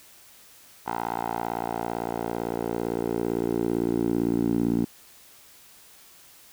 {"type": "tone with band-pass filter sweep", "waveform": "10% pulse", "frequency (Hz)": 57.8, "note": "A#1", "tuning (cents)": -14, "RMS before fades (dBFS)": -27, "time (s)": [0.86, 4.85], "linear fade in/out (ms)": 10, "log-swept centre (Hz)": [910, 260], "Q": 2.5, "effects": ["white hiss -52 dBFS RMS until 6.52 s"]}